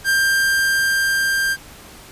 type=tone with level ramp; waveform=45% pulse; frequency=1587 Hz; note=G6; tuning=21 cents sharp; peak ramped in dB=-14 to -17 dBFS; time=0.04-1.57 s; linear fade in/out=50 ms; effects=pink hiss -41 dBFS RMS until 2.11 s + resampled to 32000 Hz